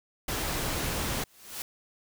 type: noise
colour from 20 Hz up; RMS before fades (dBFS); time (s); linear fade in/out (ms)
pink; -31; 0.28-1.24; 5
type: noise with exponential growth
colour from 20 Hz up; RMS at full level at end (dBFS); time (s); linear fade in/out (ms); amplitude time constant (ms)
white; -34; 1.16-1.62; 2; 98
effects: none